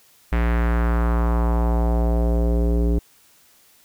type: tone with low-pass filter sweep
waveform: square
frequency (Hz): 58.27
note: A#1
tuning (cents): 0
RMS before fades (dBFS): -19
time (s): 0.32-2.99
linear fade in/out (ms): 5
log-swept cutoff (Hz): 2100 to 380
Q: 2
effects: white hiss -55 dBFS RMS until 3.84 s